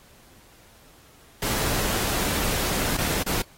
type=noise with dropouts; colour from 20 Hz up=pink; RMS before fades=-26 dBFS; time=1.42-3.42 s; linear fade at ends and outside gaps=5 ms; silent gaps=2.97-2.984 / 3.229-3.262 s; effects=pink hiss -54 dBFS RMS until 3.57 s + AAC 48 kbps